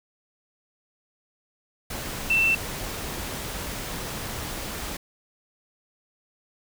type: tone in noise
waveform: sine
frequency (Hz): 2677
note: E7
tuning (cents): +26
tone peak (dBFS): -18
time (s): 2.3-2.55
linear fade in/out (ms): 5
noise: pink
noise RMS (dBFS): -33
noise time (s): 1.9-4.97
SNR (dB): +12
effects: none